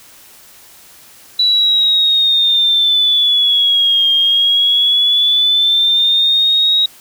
sine exponential two-way sweep, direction down then up, 3951 to 3216 to 3809 Hz, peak -9 dBFS, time 1.39-6.86 s, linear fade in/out 5 ms, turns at 4.11 s, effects white hiss -42 dBFS RMS until 7 s

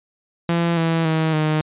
sawtooth tone with pitch steps, 169.6 / 164.39 / 159.34 / 154.45 Hz, E3 / E3 / D#3 / D#3, +50 / -4 / +42 / -12 cents, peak -13 dBFS, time 0.49-1.61 s, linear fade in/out 0 ms, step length 280 ms, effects resampled to 8000 Hz

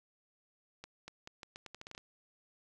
accelerating click train, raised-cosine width 0.2 ms, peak -29 dBFS, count 12, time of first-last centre 0.84-1.979 s, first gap 240 ms, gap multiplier 0.81, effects none

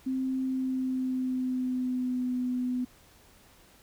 sine tone with pitch glide, 261.6 to 250.2 Hz, C4 to B3, 0 to +23 cents, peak -27 dBFS, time 0.06-2.85 s, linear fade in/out 10 ms, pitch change -77 cents, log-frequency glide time 0.43-2.38 s, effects pink hiss -58 dBFS RMS until 3.82 s

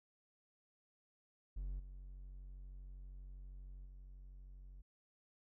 triangle tone with level steps, 46.29 Hz, F#1, 2 cents sharp, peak -38 / -47 / -50 dBFS, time 1.56-4.82 s, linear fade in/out 10 ms, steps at 1.79 / 3.85 s, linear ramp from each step 10 ms, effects none

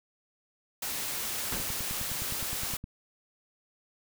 white noise, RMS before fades -34 dBFS, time 0.82-2.77 s, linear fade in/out 5 ms
pink noise with exponential decay, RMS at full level -33 dBFS, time 1.52-1.82 s, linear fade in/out 2 ms, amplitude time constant 64 ms
click train, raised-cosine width 5 ms, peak -27 dBFS, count 13, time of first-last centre 1.6-2.841 s, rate 9.67 Hz
effects none

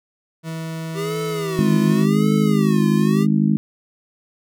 40% pulse tone, 162.1 Hz, E3, 29 cents flat, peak -25 dBFS, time 0.43-2.07 s, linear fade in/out 50 ms
square tone with vibrato, 387.5 Hz, G4, 20 cents flat, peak -24 dBFS, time 0.94-3.27 s, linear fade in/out 50 ms, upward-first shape sine, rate 0.89 Hz, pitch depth 200 cents each way
harmonic tone, 51.91 Hz, G#1, in tune, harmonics 3 / 4 / 5 / 6, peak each -19 / -16 / -24 / -25 dBFS, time 1.59-3.57 s, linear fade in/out 0 ms
effects none

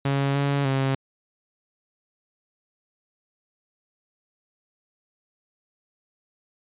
sawtooth tone with pitch steps, 138.6 / 140.9 / 134.7 Hz, C#3 / C#3 / C#3, 0 / +29 / -49 cents, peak -17 dBFS, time 0.05-0.95 s, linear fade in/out 5 ms, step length 300 ms, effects resampled to 8000 Hz

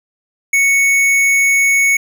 sine tone with hard clipping, 2217 Hz, C#7, in tune, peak -11 dBFS, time 0.53-1.97 s, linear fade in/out 5 ms, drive 13 dB, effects none

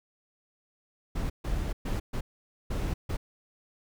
brown noise bursts at uneven times, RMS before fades -30 dBFS, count 6, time 1.15-1.3 / 1.44-1.73 / 1.85-2 / 2.13-2.21 / 2.7-2.94 / 3.09-3.17 s, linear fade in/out 10 ms, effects none

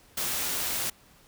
white noise, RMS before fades -30 dBFS, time 0.17-0.9 s, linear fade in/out 5 ms, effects pink hiss -58 dBFS RMS until 1.27 s

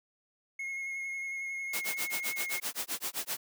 triangle tone with vibrato, 2162 Hz, C#7, 44 cents flat, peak -33 dBFS, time 0.59-2.6 s, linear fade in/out 5 ms, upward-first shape sine, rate 11 Hz, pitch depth 17 cents each way
white noise with tremolo, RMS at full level -33 dBFS, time 1.73-3.37 s, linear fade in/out 5 ms, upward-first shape sine, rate 7.7 Hz, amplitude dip 100%
effects high-pass 200 Hz 12 dB/octave

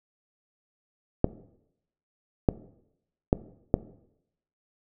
clicks, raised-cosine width 2 ms, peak -5 dBFS, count 4, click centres 1.244 / 2.488 / 3.329 / 3.741 s, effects noise-tail reverb RT60 0.8 s tail -18 dB re dry

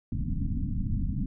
pink low-pass noise, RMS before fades -29 dBFS, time 0.12-1.26 s, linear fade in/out 5 ms, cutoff 280 Hz, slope 96 dB/octave, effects none

